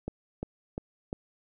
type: click train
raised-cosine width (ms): 2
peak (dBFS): -20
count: 4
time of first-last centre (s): 0.08-1.129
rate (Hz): 2.86
effects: none